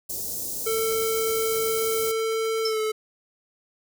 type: band-stop noise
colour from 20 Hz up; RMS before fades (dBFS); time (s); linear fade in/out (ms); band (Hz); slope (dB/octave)
white; -31; 0.09-2.12; 10; 590 to 5400; 24
type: tone with pitch glide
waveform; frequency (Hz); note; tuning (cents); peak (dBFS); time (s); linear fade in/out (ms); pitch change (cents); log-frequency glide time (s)
square; 446.1 to 433.9; A4 to A4; +24 to -24; -24; 0.66-2.92; 10; -48; 2.62-2.8
type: tone with exponential decay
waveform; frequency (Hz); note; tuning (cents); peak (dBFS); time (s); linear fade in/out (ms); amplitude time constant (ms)
sine; 5274; E8; 0; -22; 2.65-2.8; 5; 31
effects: none